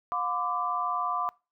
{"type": "tone cluster", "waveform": "sine", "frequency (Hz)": [715, 1013, 1173], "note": ["F5", "B5", "D6"], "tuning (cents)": [41, 44, -2], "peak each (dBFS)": [-34, -32, -29], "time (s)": [0.12, 1.29], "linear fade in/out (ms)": 0, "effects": ["noise-tail reverb RT60 0.3 s tail -24 dB re dry"]}